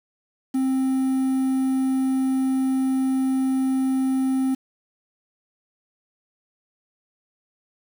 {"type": "tone with quantisation", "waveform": "triangle", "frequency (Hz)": 263.6, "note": "C4", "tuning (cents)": 13, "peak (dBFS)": -17, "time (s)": [0.54, 4.55], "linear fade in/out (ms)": 10, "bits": 7, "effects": []}